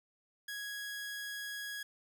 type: tone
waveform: sawtooth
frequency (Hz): 1661.2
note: G#6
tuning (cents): 0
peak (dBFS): -36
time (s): 0.48-1.83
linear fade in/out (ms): 5
effects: none